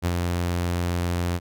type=tone with ADSR envelope; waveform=sawtooth; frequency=87.4 Hz; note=F2; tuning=2 cents sharp; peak=-16 dBFS; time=0.02-1.4 s; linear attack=37 ms; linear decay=44 ms; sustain=-3 dB; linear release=44 ms; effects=none